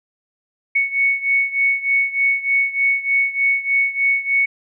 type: beating tone pair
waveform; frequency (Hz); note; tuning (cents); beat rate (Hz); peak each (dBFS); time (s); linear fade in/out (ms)
sine; 2217 / 2220.3; C#7 / C#7; 0 / +2; 3.3; -17 / -20; 0.75-4.46; 10
effects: none